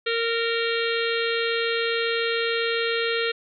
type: harmonic tone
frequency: 461.8 Hz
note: A#4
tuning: 16 cents flat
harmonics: 1 / 3 / 4 / 5 / 6 / 7 / 8 / 9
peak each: -25 / -30 / -31 / -32 / -33 / -33 / -34 / -35 dBFS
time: 0.06-3.32 s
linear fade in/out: 10 ms
effects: none